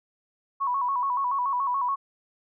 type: tone with vibrato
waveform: sine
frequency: 1042 Hz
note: C6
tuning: 7 cents flat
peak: -23 dBFS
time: 0.6-1.96 s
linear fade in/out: 20 ms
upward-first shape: square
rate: 7 Hz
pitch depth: 98 cents each way
effects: none